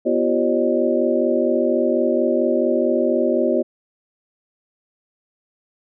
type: tone cluster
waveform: sine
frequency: 247.1 / 341.3 / 385.6 / 543 / 608 Hz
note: B3 / F4 / G4 / C#5 / D#5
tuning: +1 / -40 / -28 / -36 / -40 cents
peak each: -22 dBFS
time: 0.05-3.63 s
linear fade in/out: 20 ms
effects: none